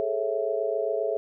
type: chord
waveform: sine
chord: A major seventh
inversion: third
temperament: just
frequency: 412.5 / 440 / 550 / 660 Hz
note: G#4 / A4 / C#5 / E5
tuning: -12 / 0 / -14 / +2 cents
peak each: -31 / -29 / -31 / -29 dBFS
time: 0-1.17 s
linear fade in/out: 0 ms
effects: none